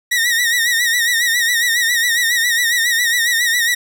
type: tone with vibrato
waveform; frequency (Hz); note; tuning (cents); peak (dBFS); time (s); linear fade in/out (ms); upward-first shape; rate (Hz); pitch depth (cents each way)
sawtooth; 1891; A#6; +24; -10; 0.11-3.75; 10; sine; 7.3; 75
effects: none